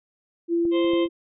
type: tone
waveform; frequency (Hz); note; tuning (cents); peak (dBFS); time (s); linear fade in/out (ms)
sine; 339.2; E4; +50; -19; 0.48-1.09; 50
type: clicks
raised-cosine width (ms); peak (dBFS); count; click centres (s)
2; -25 / -32 / -25 / -33; 4; 0.653 / 0.846 / 0.935 / 1.058
type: harmonic tone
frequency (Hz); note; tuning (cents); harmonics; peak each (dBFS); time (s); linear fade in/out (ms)
523; C5; -1; 1 / 2 / 4 / 5 / 6 / 7; -26 / -34 / -38 / -43 / -35 / -45; 0.71-1.08; 50
effects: none